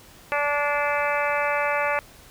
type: harmonic tone with a mistuned harmonic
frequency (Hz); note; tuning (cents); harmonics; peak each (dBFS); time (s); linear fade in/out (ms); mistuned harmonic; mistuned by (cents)
290; D4; -22; 2 / 3 / 4 / 5 / 6 / 7 / 8 / 9; -26 / -28 / -29 / -30 / -31 / -31 / -32 / -33; 0.32-1.99; 0; 7; +28
effects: pink hiss -49 dBFS RMS until 2.3 s